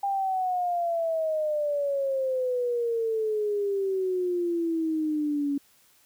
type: exponential sweep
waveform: sine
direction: down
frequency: 801 to 280 Hz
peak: -24 dBFS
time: 0.03-5.58 s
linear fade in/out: 5 ms
effects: white hiss -61 dBFS RMS until 6.05 s